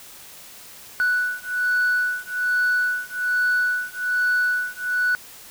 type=beating tone pair; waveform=sine; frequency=1480 / 1481.2 Hz; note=F#6 / F#6; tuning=0 / +1 cents; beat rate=1.2 Hz; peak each=-21 dBFS; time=1-5.15 s; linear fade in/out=0 ms; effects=tanh soft clip ceiling -15 dBFS + white hiss -43 dBFS RMS until 5.5 s